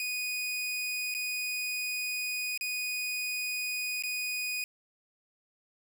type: tone with dropouts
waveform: sawtooth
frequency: 2480 Hz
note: D#7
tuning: 6 cents flat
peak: -28 dBFS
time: 0-4.64 s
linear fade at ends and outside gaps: 1 ms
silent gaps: 1.141-1.148 / 2.576-2.61 / 4.024-4.036 s
effects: none